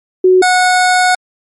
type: tone pair in turn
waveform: sine / 25% pulse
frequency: 370 / 731.9 Hz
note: F#4 / F#5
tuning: 0 / -19 cents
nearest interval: octave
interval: 1181 cents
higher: second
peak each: -4 dBFS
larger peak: neither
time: 0.24-0.42 / 0.42-1.15 s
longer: second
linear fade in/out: 5 ms
effects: MP3 48 kbps